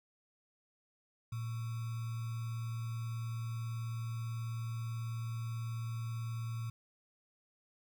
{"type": "tone with sample-and-hold", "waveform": "sine", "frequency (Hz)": 114.8, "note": "A#2", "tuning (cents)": -26, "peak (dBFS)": -36, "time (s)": [1.32, 6.7], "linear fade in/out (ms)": 5, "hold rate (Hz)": 1225, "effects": []}